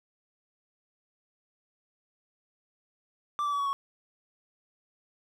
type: tone with pitch steps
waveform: triangle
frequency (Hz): 1174.7 / 1157.9 / 1141.3 / 1124.9 / 1108.8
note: D6 / D6 / D6 / C#6 / C#6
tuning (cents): 0 / -25 / -50 / +25 / 0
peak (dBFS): -25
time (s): 3.39-3.73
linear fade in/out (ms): 0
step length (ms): 68
effects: none